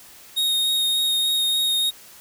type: tone with vibrato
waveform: 45% pulse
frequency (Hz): 3729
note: A#7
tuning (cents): 0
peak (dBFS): -18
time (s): 0.36-1.91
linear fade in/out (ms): 20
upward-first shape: sine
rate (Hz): 3.4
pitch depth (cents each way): 11
effects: white hiss -46 dBFS RMS until 2.2 s